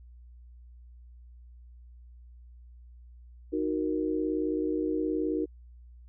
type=chord; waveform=sine; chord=D# minor; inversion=none; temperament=equal; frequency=311.1 / 370 / 466.2 Hz; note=D#4 / F#4 / A#4; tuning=0 / 0 / 0 cents; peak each=-29 / -32 / -33 dBFS; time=3.52-5.46 s; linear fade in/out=20 ms; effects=added 60 Hz sine -48 dBFS peak until 6.08 s